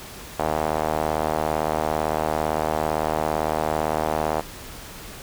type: tone with band-pass filter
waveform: sawtooth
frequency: 77.78 Hz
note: D#2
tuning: in tune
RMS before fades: -24 dBFS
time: 0.39-4.41 s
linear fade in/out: 5 ms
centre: 730 Hz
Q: 2.1
effects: pink hiss -39 dBFS RMS until 5.22 s